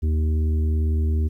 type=harmonic tone; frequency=77.78 Hz; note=D#2; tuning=in tune; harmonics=1 / 3 / 4 / 5; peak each=-18 / -32 / -38 / -37 dBFS; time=0.02-1.29 s; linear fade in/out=20 ms; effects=10-bit